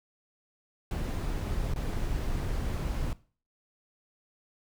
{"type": "noise with dropouts", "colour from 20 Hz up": "brown", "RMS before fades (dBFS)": -31, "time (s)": [0.91, 3.13], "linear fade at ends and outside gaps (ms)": 2, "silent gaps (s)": [1.738, 1.76], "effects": ["noise-tail reverb RT60 0.4 s tail -19 dB re dry"]}